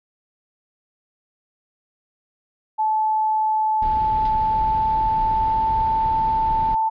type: tone with pitch glide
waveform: sine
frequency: 868 to 885.2 Hz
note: A5 to A5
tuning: -24 to +10 cents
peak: -17 dBFS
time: 2.78-6.9 s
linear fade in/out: 20 ms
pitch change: +34 cents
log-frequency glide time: 3.74-5.9 s
type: noise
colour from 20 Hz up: brown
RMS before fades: -30 dBFS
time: 3.82-6.75 s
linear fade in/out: 5 ms
type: noise with exponential decay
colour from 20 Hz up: white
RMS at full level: -33 dBFS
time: 4.25-4.37 s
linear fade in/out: 5 ms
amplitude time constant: 25 ms
effects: resampled to 11025 Hz